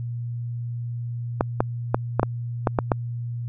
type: clicks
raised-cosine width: 1 ms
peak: -4 dBFS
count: 8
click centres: 1.409 / 1.605 / 1.945 / 2.196 / 2.231 / 2.672 / 2.788 / 2.918 s
effects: added 119 Hz sine -27 dBFS peak until 3.48 s